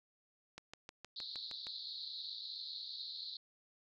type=click train; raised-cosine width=0.2 ms; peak=-30 dBFS; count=8; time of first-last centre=0.58-1.669 s; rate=6.43 Hz
type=band-pass noise; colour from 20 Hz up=white; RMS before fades=-46 dBFS; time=1.16-3.37 s; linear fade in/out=2 ms; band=3800 to 4400 Hz; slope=96 dB/octave
effects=none